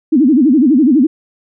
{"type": "tone with vibrato", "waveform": "sine", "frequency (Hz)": 277.2, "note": "C#4", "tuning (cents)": 0, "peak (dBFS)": -6, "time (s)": [0.12, 1.07], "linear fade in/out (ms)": 10, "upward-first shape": "sine", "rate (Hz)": 12, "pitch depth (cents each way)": 270, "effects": []}